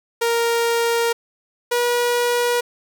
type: tone pair in turn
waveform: sawtooth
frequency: 466.2 / 482.6 Hz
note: A#4 / B4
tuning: 0 / -40 cents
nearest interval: minor second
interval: 60 cents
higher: second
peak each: -13 dBFS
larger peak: neither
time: 0.21-1.13 / 1.71-2.61 s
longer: first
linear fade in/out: 10 ms
effects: none